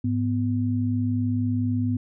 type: tone pair together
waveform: sine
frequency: 104.65 / 248.9 Hz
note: G#2 / B3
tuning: +14 / +14 cents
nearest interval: octave + minor third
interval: 1500 cents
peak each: -24 dBFS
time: 0.04-1.97 s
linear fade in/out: 5 ms
effects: none